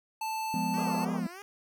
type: tone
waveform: square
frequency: 880 Hz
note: A5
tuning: in tune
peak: -32 dBFS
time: 0.21-1.05 s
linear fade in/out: 5 ms
type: chord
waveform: triangle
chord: F diminished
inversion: none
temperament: equal with one note detuned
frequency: 174.61 / 206.8 / 246.9 Hz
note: F3 / Ab3 / Cb4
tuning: 0 / -7 / 0 cents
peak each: -32 dBFS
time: 0.54-1.27 s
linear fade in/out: 2 ms
type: tone with vibrato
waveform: 10% pulse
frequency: 370 Hz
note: F#4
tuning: in tune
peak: -35 dBFS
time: 0.74-1.42 s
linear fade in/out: 0 ms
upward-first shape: triangle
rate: 3.3 Hz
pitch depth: 210 cents each way
type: band-pass noise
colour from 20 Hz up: pink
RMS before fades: -39 dBFS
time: 0.77-1.2 s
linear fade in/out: 10 ms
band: 380 to 1300 Hz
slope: 96 dB/octave
effects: none